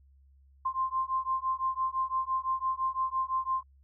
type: beating tone pair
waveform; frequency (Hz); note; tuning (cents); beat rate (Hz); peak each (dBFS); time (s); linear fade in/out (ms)
sine; 1046.5 / 1052.4; C6 / C6; 0 / +10; 5.9; -31; 0.65-3.63; 10
effects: added 68 Hz sine -57 dBFS peak until 3.83 s